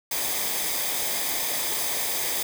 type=noise with comb filter; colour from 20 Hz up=white; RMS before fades=-27 dBFS; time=0.11-2.43 s; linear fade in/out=5 ms; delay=0.71 ms; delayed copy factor=-0.55; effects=none